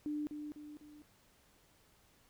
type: tone with echo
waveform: sine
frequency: 298.3 Hz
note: D4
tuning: 27 cents sharp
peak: -35 dBFS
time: 0.06-0.27 s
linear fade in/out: 0 ms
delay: 250 ms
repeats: 3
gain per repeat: -6 dB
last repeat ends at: 1.02 s
effects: pink hiss -68 dBFS RMS until 2.29 s